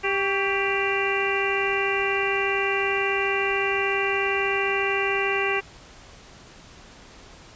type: harmonic tone with a mistuned harmonic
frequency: 394.6 Hz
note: G4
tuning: 11 cents sharp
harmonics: 1 / 2 / 3 / 4 / 5 / 6 / 7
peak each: -26 / -31 / -31 / -32 / -29 / -29 / -29 dBFS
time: 0.03-5.61 s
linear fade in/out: 20 ms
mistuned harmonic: 3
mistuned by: -65 cents
effects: pink hiss -47 dBFS RMS until 7.55 s + resampled to 16000 Hz